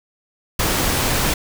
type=noise; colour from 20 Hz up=pink; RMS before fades=-19 dBFS; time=0.59-1.34 s; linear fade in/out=5 ms; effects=none